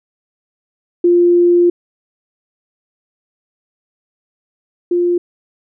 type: tone pair in turn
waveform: sine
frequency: 349.2 / 350.5 Hz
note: F4 / F4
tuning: 0 / +6 cents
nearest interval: unison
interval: 6 cents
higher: second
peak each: -7 / -11 dBFS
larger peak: first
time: 1.04-1.7 / 4.91-5.18 s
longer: first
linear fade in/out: 5 ms
effects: none